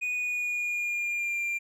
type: tone with pitch glide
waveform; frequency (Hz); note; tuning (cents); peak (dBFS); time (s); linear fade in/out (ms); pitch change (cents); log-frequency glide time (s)
triangle; 2472 to 2382; D#7 to D7; -12 to +24; -26; 0.01-1.59; 20; -64; 0.15-1.41
effects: none